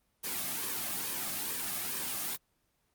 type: noise with flanger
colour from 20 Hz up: white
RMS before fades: -35 dBFS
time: 0.23-2.37 s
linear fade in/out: 20 ms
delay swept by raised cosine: 1.4 to 2.14 ms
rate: 2.3 Hz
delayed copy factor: -0.75
effects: pink hiss -75 dBFS RMS until 2.94 s + Opus 24 kbps